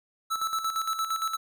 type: tone with tremolo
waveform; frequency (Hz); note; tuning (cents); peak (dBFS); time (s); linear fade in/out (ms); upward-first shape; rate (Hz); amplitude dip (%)
square; 1314; E6; -6; -26; 0.3-1.37; 20; square; 8.7; 60
effects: none